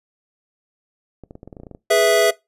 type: clicks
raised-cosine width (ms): 2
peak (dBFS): -24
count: 12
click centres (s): 1.237 / 1.309 / 1.354 / 1.431 / 1.476 / 1.528 / 1.568 / 1.6 / 1.634 / 1.668 / 1.713 / 1.749
type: chord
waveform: square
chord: E major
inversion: first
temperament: equal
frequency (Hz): 415.3 / 493.9 / 659.3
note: G#4 / B4 / E5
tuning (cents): 0 / 0 / 0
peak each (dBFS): -19 / -21 / -15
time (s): 1.9-2.31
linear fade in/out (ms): 10
effects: noise-tail reverb RT60 0.2 s tail -21 dB re dry + resampled to 32000 Hz